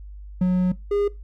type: tone pair in turn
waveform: triangle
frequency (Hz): 182.4 / 407.4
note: F#3 / G#4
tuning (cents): -24 / -33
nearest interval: octave + major second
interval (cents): 1391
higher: second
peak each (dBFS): -14 / -17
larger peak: first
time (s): 0.41-0.72 / 0.91-1.08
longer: first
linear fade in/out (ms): 5
effects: noise-tail reverb RT60 0.2 s tail -19 dB re dry + added 50 Hz sine -36 dBFS peak until 1.23 s